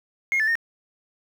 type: tone with pitch steps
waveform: sine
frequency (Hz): 2146 / 1751 / 1835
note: C7 / A6 / A#6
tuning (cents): +43 / -9 / -28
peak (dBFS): -17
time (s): 0.32-0.554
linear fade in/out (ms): 0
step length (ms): 78
effects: tanh soft clip ceiling -17 dBFS + 8-bit